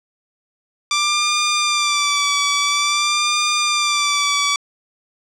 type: tone with vibrato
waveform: 10% pulse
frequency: 1174.7 Hz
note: D6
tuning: in tune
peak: -7 dBFS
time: 0.91-4.56 s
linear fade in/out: 2 ms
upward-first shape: sine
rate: 0.49 Hz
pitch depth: 43 cents each way
effects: low-pass 8000 Hz 12 dB/octave